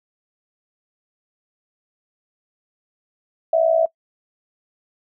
sine tone with amplitude modulation, 654 Hz, E5, 14 cents flat, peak -10 dBFS, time 3.53-3.86 s, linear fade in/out 5 ms, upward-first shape sine, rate 60.8 Hz, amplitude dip 70%, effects noise-tail reverb RT60 0.1 s tail -22 dB re dry

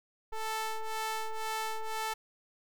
sawtooth ring-modulated tone, 440 Hz, A4, in tune, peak -26 dBFS, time 0.32-2.14 s, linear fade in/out 10 ms, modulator 441 Hz, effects none

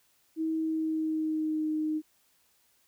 sine tone with pitch glide, 320 to 309.5 Hz, D#4 to D#4, +49 to -9 cents, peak -27 dBFS, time 0.36-2.02 s, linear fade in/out 50 ms, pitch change -58 cents, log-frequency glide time 0.53-1.69 s, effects white hiss -68 dBFS RMS until 2.87 s

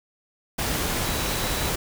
sine tone in noise, 3917 Hz, B7, 15 cents flat, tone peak -37 dBFS, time 1.04-1.7 s, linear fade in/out 10 ms, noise pink, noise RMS -26 dBFS, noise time 0.58-1.76 s, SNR -14 dB, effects none

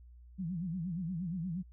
sine tone with vibrato, 174.61 Hz, F3, in tune, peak -34 dBFS, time 0.38-1.63 s, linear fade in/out 20 ms, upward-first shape sine, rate 8.5 Hz, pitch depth 160 cents each way, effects added 60 Hz sine -52 dBFS peak until 1.72 s

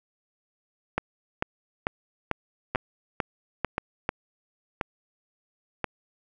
two click trains, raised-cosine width 0.5 ms, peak -11 / -9 dBFS, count 4 / 8, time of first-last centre 2.75-5.843 / 0.98-4.091 s, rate 0.97 / 2.25 Hz, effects none

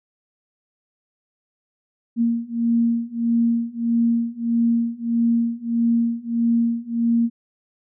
sine beating tone pair, 232.1 / 233.7 Hz, A#3 / A#3, -7 / +5 cents, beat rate 1.6 Hz, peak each -21 / -20 dBFS, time 2.16-7.3 s, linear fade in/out 50 ms, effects none

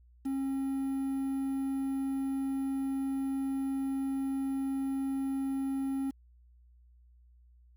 triangle tone with quantisation, 270.3 Hz, C#4, 44 cents flat, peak -28 dBFS, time 0.25-6.11 s, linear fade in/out 10 ms, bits 9, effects added 60 Hz sine -57 dBFS peak until 7.76 s

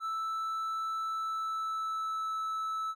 triangle tone with pitch glide, 1318.5 to 1307.9 Hz, E6 to E6, 0 to -14 cents, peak -30 dBFS, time 0-2.95 s, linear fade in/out 50 ms, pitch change -14 cents, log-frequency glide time 1.02-2.34 s, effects none

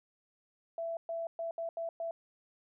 sine tone bursts at uneven times, 666 Hz, E5, 18 cents sharp, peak -34 dBFS, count 6, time 0.78-0.97 / 1.09-1.27 / 1.39-1.51 / 1.58-1.69 / 1.77-1.89 / 2-2.11 s, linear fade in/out 2 ms, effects none

